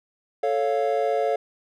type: chord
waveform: triangle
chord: A augmented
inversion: none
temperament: equal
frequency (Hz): 440 / 554.4 / 698.5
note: A4 / C#5 / E#5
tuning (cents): 0 / 0 / 0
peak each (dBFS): -23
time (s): 0.43-1.36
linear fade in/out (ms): 5
effects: none